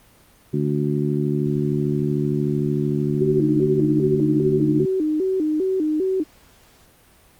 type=harmonic tone; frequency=73.2 Hz; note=D2; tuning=5 cents flat; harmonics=2 / 3 / 4 / 5; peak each=-22 / -25 / -26 / -25 dBFS; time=0.53-4.86 s; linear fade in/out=10 ms
type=tone with vibrato; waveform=sine; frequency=341.1 Hz; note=F4; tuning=41 cents flat; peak=-18 dBFS; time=3.2-6.24 s; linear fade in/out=20 ms; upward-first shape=square; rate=2.5 Hz; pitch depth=180 cents each way
effects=pink hiss -53 dBFS RMS until 7.39 s + Opus 32 kbps